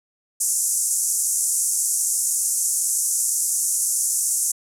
white band-pass noise, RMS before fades -22 dBFS, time 0.4-4.52 s, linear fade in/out 10 ms, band 6200 to 11000 Hz, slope 48 dB/octave, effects none

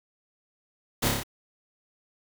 pink noise with echo, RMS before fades -26 dBFS, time 1.02-1.09 s, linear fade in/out 10 ms, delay 29 ms, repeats 5, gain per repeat -2 dB, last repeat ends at 1.235 s, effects none

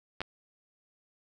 clicks, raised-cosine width 0.3 ms, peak -18 dBFS, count 2, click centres 0.206 / 0.216 s, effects none

